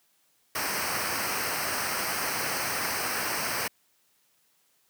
pink noise with comb filter, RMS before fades -30 dBFS, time 0.55-3.68 s, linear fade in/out 5 ms, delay 0.28 ms, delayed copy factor -0.75, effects white hiss -68 dBFS RMS until 4.89 s + high-pass 100 Hz 12 dB/octave

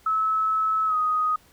sine tone with pitch glide, 1298 to 1249.4 Hz, E6 to D#6, -27 to +7 cents, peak -20 dBFS, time 0.06-1.36 s, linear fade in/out 5 ms, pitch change -66 cents, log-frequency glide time 0.86-0.96 s, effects pink hiss -57 dBFS RMS until 1.52 s

